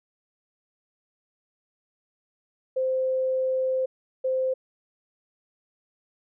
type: tone bursts at uneven times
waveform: sine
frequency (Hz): 520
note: C5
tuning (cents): -11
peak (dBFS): -22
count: 2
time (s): 2.76-3.86 / 4.24-4.54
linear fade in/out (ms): 10
effects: none